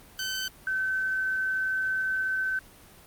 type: tone pair in turn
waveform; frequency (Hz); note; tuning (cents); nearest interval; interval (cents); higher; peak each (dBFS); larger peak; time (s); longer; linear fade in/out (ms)
15% pulse / sine; 1532 / 1532; G6 / G6; -40 / -40; unison; 0; neither; -23 / -25; first; 0.19-0.48 / 0.67-2.59; second; 2
effects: pink hiss -52 dBFS RMS until 3.06 s + Opus 32 kbps